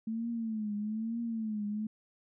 sine tone with vibrato, 220 Hz, A3, in tune, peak -32 dBFS, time 0.07-1.87 s, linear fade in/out 5 ms, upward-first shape triangle, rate 1.1 Hz, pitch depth 120 cents each way, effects none

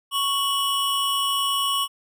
square tone pair together, 1108.7 / 2960 Hz, C#6 / F#7, 0 / 0 cents, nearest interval octave + perfect fourth, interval 1700 cents, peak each -25 / -24 dBFS, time 0.11-1.88 s, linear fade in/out 50 ms, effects none

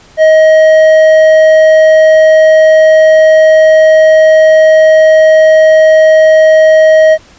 sine tone with hard clipping, 630 Hz, D#5, 21 cents sharp, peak -3 dBFS, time 0.17-7.18 s, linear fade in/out 50 ms, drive 6 dB, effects pink hiss -40 dBFS RMS until 7.38 s + resampled to 16000 Hz

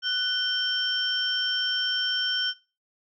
sine tone cluster, 1488 / 3122 / 5430 Hz, F#6 / G7 / F8, +9 / -8 / -50 cents, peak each -29 / -26 / -30 dBFS, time 0.02-2.54 s, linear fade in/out 50 ms, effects noise-tail reverb RT60 0.3 s tail -20 dB re dry

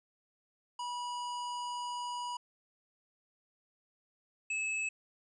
square tone pair in turn, 973 / 2598 Hz, B5 / E7, -26 / -26 cents, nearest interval octave + perfect fourth, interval 1700 cents, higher second, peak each -37 / -33 dBFS, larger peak second, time 0.79-2.37 / 4.5-4.89 s, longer first, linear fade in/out 5 ms, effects resampled to 22050 Hz

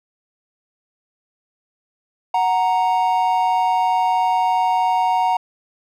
triangle tone pair together, 740 / 932.3 Hz, F#5 / A#5, 0 / 0 cents, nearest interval major third, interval 400 cents, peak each -16 dBFS, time 2.34-5.37 s, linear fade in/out 5 ms, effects none

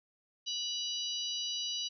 harmonic tone with a mistuned harmonic, 980 Hz, B5, 14 cents flat, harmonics 3 / 4 / 5 / 6, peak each -37 / -39 / -41 / -43 dBFS, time 0.46-1.89 s, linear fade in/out 20 ms, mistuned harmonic 5, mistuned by -40 cents, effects none

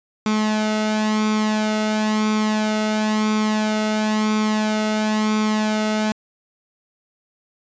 sawtooth tone with flanger, 214.8 Hz, A3, 41 cents flat, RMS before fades -20 dBFS, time 0.26-6.12 s, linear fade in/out 2 ms, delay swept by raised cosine 0.85 to 1.45 ms, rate 0.98 Hz, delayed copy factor +0.6, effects resampled to 16000 Hz

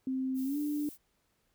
sine tone with pitch glide, 261.6 to 295.3 Hz, C4 to D4, 0 to +10 cents, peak -30 dBFS, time 0.07-0.89 s, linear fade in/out 2 ms, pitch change +210 cents, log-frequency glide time 0.44-0.58 s
violet noise, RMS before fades -49 dBFS, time 0.34-0.98 s, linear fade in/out 50 ms
effects pink hiss -75 dBFS RMS until 1.54 s

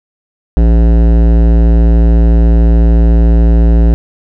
sine tone with hard clipping, 56.9 Hz, A#1, 41 cents flat, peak -6 dBFS, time 0.57-3.94 s, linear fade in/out 0 ms, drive 16 dB, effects none

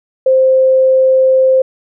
sine tone, 523.3 Hz, C5, in tune, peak -6 dBFS, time 0.26-1.62 s, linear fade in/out 5 ms, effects none

